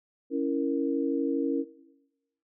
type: chord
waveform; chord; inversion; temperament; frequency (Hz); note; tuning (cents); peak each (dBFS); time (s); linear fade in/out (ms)
sine; A# diminished; first; equal; 277.2 / 329.6 / 466.2; C#4 / E4 / A#4; 0 / 0 / 0; -28 / -31 / -31; 0.3-1.65; 50
effects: noise-tail reverb RT60 1.0 s tail -18 dB re dry